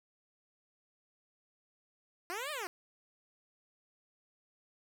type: linear two-way sweep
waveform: 10% pulse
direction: up then down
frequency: 333.1 to 627 to 333.1 Hz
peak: -29 dBFS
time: 2.3-2.67 s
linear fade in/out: 0 ms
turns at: 2.51 s
effects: none